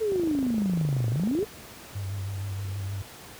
sine exponential two-way sweep, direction down then up, 455.8 to 110 to 455.8 Hz, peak -23 dBFS, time 0-1.45 s, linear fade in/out 20 ms, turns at 1.1 s
click train, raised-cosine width 2 ms, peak -22 dBFS, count 35, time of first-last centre 0.12-1.428 s, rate 26 Hz
sine tone with vibrato, 98 Hz, G2, in tune, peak -29 dBFS, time 1.95-3.02 s, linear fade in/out 5 ms, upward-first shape sine, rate 6.4 Hz, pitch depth 40 cents each way
effects pink hiss -45 dBFS RMS until 3.39 s + high-pass 60 Hz 12 dB/octave

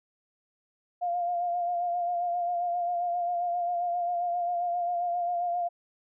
sine tone with vibrato, 701 Hz, F5, 6 cents sharp, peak -26 dBFS, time 1.01-5.69 s, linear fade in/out 20 ms, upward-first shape sine, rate 7.5 Hz, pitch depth 32 cents each way, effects none

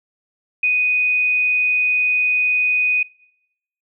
sine tone, 2489 Hz, D#7, in tune, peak -14 dBFS, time 0.63-3.03 s, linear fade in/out 5 ms, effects noise-tail reverb RT60 0.8 s tail -22 dB re dry

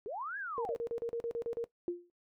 sine linear two-way sweep, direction up then down, 377.5 to 1704 to 505 Hz, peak -37 dBFS, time 0.06-0.75 s, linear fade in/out 0 ms, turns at 0.38 s
sine tone bursts, 466.2 Hz, A#4, in tune, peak -32 dBFS, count 10, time 0.58-1.641 s, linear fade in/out 0 ms, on 71 ms, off 39 ms
sine tone with exponential decay, 349.9 Hz, F4, 3 cents sharp, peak -28 dBFS, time 1.88-2.1 s, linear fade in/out 1 ms, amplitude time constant 46 ms
effects noise-tail reverb RT60 0.1 s tail -17 dB re dry

